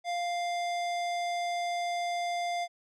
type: tone with low-pass filter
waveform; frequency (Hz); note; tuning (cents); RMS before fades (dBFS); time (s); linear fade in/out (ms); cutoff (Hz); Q
square; 698.5; F5; 0; -32; 0.04-2.68; 50; 6400; 0.77
effects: none